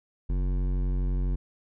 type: tone with hard clipping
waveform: triangle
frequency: 46.04 Hz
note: F#1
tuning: 8 cents flat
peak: -26 dBFS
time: 0.29-1.36 s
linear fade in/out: 10 ms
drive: 17 dB
effects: none